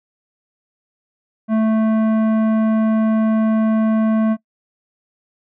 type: tone with tanh clipping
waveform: sine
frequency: 220 Hz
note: A3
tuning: in tune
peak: -15 dBFS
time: 1.48-4.37 s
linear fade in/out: 50 ms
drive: 13 dB
effects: noise-tail reverb RT60 0.1 s tail -23 dB re dry